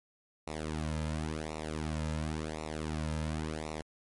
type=tone with flanger; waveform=sawtooth; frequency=77.78 Hz; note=D#2; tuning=in tune; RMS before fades=-36 dBFS; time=0.47-3.82 s; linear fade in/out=5 ms; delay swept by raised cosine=0.62 to 2.72 ms; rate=0.93 Hz; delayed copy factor=-0.9; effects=MP3 48 kbps